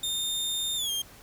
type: tone with pitch glide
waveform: sawtooth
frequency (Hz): 3638 to 3204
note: A#7 to G7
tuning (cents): -43 to +37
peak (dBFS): -25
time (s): 0.03-1.02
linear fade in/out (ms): 5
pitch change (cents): -220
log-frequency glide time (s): 0.76-0.91
effects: pink hiss -51 dBFS RMS until 1.22 s